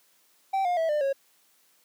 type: tone with pitch steps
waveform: triangle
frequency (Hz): 775 / 710.7 / 651.7 / 597.6 / 548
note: G5 / F5 / E5 / D5 / C#5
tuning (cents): -20 / +30 / -20 / +30 / -20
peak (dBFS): -21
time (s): 0.53-1.13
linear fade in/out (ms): 10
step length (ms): 120
effects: white hiss -64 dBFS RMS until 1.84 s + high-pass 200 Hz 12 dB/octave